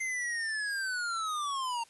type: linear sweep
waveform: square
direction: down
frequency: 2093 to 912 Hz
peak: -32 dBFS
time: 0-1.84 s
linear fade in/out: 10 ms
effects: white hiss -60 dBFS RMS until 1.89 s + resampled to 24000 Hz